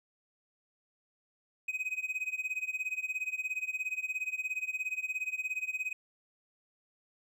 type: tone with tremolo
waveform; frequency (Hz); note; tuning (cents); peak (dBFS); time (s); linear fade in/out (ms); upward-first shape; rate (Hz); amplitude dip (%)
triangle; 2516; D#7; +19; -28; 1.68-5.93; 5; sine; 17; 90
effects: none